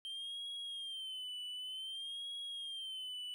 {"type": "tone with vibrato", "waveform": "triangle", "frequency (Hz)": 3136, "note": "G7", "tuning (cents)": 0, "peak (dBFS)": -40, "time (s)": [0.05, 3.34], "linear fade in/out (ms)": 0, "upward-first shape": "sine", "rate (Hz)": 0.54, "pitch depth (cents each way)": 93, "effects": []}